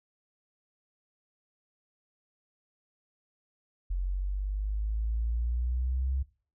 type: exponential sweep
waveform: sine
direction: up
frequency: 44.57 to 67.3 Hz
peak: -27 dBFS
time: 3.9-6.23 s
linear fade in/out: 10 ms
effects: noise-tail reverb RT60 0.4 s tail -19 dB re dry